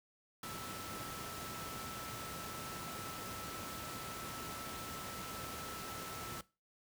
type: tone in noise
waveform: sine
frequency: 1318.5 Hz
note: E6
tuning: in tune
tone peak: -48 dBFS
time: 0.43-6.41 s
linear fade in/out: 2 ms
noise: pink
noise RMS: -45 dBFS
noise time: 0.43-6.41 s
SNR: -6 dB
effects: noise-tail reverb RT60 0.3 s tail -20 dB re dry + high-pass 80 Hz 12 dB/octave